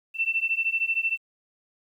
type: beating tone pair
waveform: sine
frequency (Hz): 2675 / 2688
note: E7 / E7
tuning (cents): +25 / +33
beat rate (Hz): 13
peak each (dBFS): -26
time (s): 0.14-1.18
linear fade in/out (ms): 50
effects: 10-bit